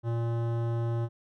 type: tone with hard clipping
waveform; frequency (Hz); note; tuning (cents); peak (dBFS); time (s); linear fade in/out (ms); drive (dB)
sine; 116.54; A#2; 0; -29; 0.03-1.09; 50; 16
effects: none